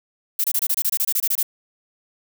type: noise bursts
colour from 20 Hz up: violet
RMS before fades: -20 dBFS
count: 14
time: 0.39-1.429 s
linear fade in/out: 5 ms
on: 51 ms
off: 25 ms
effects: none